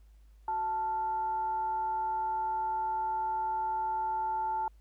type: tone with frequency modulation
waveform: sine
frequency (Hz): 880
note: A5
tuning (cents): 0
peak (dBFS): -29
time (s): 0.48-4.68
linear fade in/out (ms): 2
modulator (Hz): 508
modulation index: 0.24
effects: added 52 Hz sine -54 dBFS peak until 4.8 s + pink hiss -74 dBFS RMS until 4.8 s